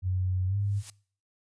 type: tone with pitch glide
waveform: sine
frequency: 92.5 to 100.87 Hz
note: F#2 to G2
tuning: 0 to +50 cents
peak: -25 dBFS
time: 0.02-0.83 s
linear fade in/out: 50 ms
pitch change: +150 cents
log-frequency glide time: 0.47-0.56 s
type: noise with exponential growth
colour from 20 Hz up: blue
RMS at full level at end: -37 dBFS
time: 0.6-0.9 s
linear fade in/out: 1 ms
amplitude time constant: 64 ms
effects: noise-tail reverb RT60 0.5 s tail -23 dB re dry + resampled to 22050 Hz